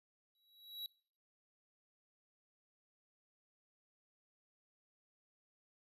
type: tone with exponential growth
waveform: square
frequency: 3891 Hz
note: B7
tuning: 27 cents flat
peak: -40 dBFS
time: 0.35-0.86 s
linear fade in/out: 1 ms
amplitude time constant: 110 ms
effects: noise-tail reverb RT60 0.5 s tail -23 dB re dry + resampled to 32000 Hz